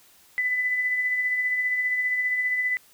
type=tone with tremolo; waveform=sine; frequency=1999 Hz; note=B6; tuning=20 cents sharp; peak=-20 dBFS; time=0.38-2.77 s; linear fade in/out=0 ms; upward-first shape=triangle; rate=15 Hz; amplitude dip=45%; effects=white hiss -56 dBFS RMS until 2.93 s